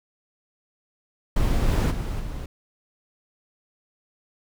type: noise with level steps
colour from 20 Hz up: brown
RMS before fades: -21 / -19 / -28 / -32 dBFS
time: 1.36-2.46 s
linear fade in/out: 5 ms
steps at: 1.67 / 1.9 / 2.19 s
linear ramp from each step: 20 ms
effects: none